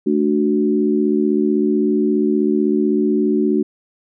sine chord, D major, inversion second, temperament equal with one note detuned, 218.2 / 293.7 / 370 Hz, A3 / D4 / F#4, -14 / 0 / 0 cents, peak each -18 dBFS, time 0.06-3.63 s, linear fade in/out 10 ms, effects none

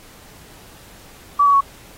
sine tone with pitch steps, 1150 / 1130.2 / 1110.8 Hz, D6 / C#6 / C#6, -37 / +33 / +3 cents, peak -10 dBFS, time 1.39-1.609 s, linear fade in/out 10 ms, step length 73 ms, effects pink hiss -45 dBFS RMS until 1.97 s + AAC 48 kbps

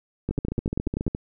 two click trains, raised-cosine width 3 ms, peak -14 / -13 dBFS, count 13 / 9, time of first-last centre 0.31-1.149 / 0.29-1.067 s, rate 14.3 / 10.3 Hz, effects none

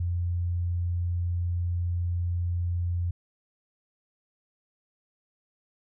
sine tone, 87.31 Hz, F2, in tune, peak -25 dBFS, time 0-3.11 s, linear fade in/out 5 ms, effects none

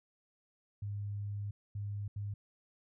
sine tone bursts at uneven times, 102.1 Hz, G#2, 29 cents flat, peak -36 dBFS, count 3, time 0.82-1.51 / 1.75-2.08 / 2.16-2.34 s, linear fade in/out 5 ms, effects none

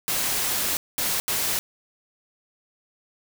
white noise bursts at uneven times, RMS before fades -25 dBFS, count 3, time 0.08-0.77 / 0.98-1.2 / 1.28-1.59 s, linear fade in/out 0 ms, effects none

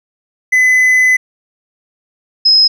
triangle / sine tone pair in turn, 2016 / 5115 Hz, B6 / D#8, +35 / +47 cents, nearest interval octave + major third, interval 1612 cents, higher second, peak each -5 dBFS, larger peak neither, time 0.52-1.17 / 2.45-2.68 s, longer first, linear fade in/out 10 ms, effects none

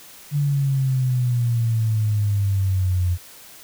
sine exponential sweep, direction down, 146.6 to 87.31 Hz, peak -17 dBFS, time 0.31-3.18 s, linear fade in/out 50 ms, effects white hiss -44 dBFS RMS until 3.63 s

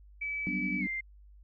sine tone with pitch glide, 2297 to 2094 Hz, D7 to C7, -39 to +1 cents, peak -32 dBFS, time 0.21-1.01 s, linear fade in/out 10 ms, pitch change -160 cents, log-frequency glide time 0.79-0.85 s
sine chord, G major seventh, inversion third, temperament equal, 185 / 196 / 246.9 / 293.7 Hz, F#3 / G3 / B3 / D4, 0 / 0 / 0 / 0 cents, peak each -37 dBFS, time 0.47-0.87 s, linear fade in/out 0 ms
effects tanh soft clip ceiling -18 dBFS + added 50 Hz sine -52 dBFS peak until 1.43 s

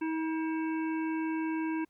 harmonic tone with a mistuned harmonic, 319.6 Hz, D#4, 47 cents sharp, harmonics 1 / 3 / 5 / 7 / 8, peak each -30 / -40 / -44 / -47 / -48 dBFS, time 0.01-1.85 s, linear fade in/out 10 ms, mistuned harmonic 8, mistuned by +70 cents, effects pink hiss -75 dBFS RMS until 1.89 s

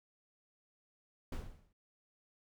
brown noise with exponential decay, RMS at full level -35 dBFS, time 1.32-1.73 s, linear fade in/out 5 ms, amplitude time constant 89 ms, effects none

